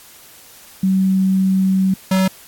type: tone pair in turn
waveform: sine / square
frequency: 190.1 / 189.01 Hz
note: F#3 / F#3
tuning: +47 / +37 cents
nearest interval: unison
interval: 10 cents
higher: first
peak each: -12 / -13 dBFS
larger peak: first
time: 0.83-1.94 / 2.11-2.28 s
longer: first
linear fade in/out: 5 ms
effects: white hiss -43 dBFS RMS until 2.47 s + AAC 64 kbps